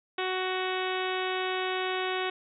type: harmonic tone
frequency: 371.9 Hz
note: F#4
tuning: 9 cents sharp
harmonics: 1 / 2 / 3 / 4 / 5 / 6 / 7 / 8 / 9 / 10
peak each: -32 / -35 / -37 / -38 / -39 / -40 / -40 / -41 / -42 / -42 dBFS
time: 0.18-2.3 s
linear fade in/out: 5 ms
effects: none